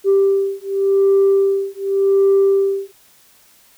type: beating tone pair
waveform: sine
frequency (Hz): 392 / 392.88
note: G4 / G4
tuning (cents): 0 / +4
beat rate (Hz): 0.88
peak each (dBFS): -14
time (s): 0.04-2.92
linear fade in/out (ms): 50
effects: tanh soft clip ceiling -7 dBFS + white hiss -51 dBFS RMS until 3.77 s